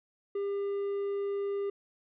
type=tone; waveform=triangle; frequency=400.5 Hz; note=G4; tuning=37 cents sharp; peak=-28 dBFS; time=0.35-1.7 s; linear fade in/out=5 ms; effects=resampled to 8000 Hz